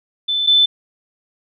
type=tone pair in turn; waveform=sine; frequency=3520 / 3520 Hz; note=A7 / A7; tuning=0 / 0 cents; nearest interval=unison; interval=0 cents; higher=neither; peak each=-16 / -9 dBFS; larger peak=second; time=0.28-0.47 / 0.47-0.66 s; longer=neither; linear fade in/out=10 ms; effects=none